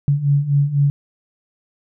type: beating tone pair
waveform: sine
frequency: 140 / 144 Hz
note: C#3 / D3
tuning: +18 / -34 cents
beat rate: 4 Hz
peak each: -19 / -15 dBFS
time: 0.08-0.9 s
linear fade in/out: 0 ms
effects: none